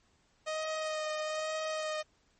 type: tone with vibrato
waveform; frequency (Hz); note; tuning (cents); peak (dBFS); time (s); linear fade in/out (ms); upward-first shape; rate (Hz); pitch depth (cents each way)
sawtooth; 622.3; D#5; 0; -29; 0.46-2.03; 20; sine; 1.1; 17
effects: pink hiss -70 dBFS RMS until 2.39 s + MP3 32 kbps